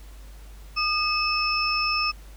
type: tone cluster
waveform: sine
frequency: 1220 / 2583 / 5280 Hz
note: D#6 / E7 / E8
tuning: -34 / -36 / +2 cents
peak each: -26 dBFS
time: 0.76-2.12 s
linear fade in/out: 20 ms
effects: added 50 Hz sine -41 dBFS peak until 2.36 s + pink hiss -53 dBFS RMS until 2.36 s